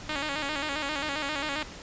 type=tone with vibrato; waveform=5% pulse; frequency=292.1 Hz; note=D4; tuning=9 cents flat; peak=-18 dBFS; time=0.09-1.63 s; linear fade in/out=2 ms; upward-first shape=square; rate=7.5 Hz; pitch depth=82 cents each way; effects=pink hiss -43 dBFS RMS until 1.82 s + resampled to 16000 Hz